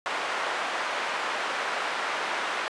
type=band-pass noise; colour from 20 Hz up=white; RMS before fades=-30 dBFS; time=0.06-2.68 s; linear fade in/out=0 ms; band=570 to 1700 Hz; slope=12 dB/octave; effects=resampled to 22050 Hz